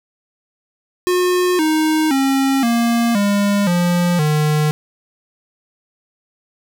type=tone with pitch steps; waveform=square; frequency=360.9 / 312.4 / 270.4 / 234 / 202.5 / 175.31 / 151.74 Hz; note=F#4 / D#4 / C#4 / A#3 / G#3 / F3 / D#3; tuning=-43 / +7 / -43 / +7 / -43 / +7 / -43 cents; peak=-14 dBFS; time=1.07-4.71 s; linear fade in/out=0 ms; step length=520 ms; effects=none